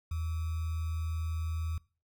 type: tone with sample-and-hold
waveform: sine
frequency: 81 Hz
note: E2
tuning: 30 cents flat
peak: -31 dBFS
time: 0.11-1.78 s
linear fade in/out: 5 ms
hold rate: 1225 Hz
effects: noise-tail reverb RT60 0.4 s tail -23 dB re dry